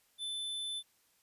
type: tone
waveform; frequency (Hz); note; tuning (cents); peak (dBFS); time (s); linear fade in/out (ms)
square; 3520; A7; 0; -37; 0.18-0.83; 50
effects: white hiss -71 dBFS RMS until 1.22 s + resampled to 32000 Hz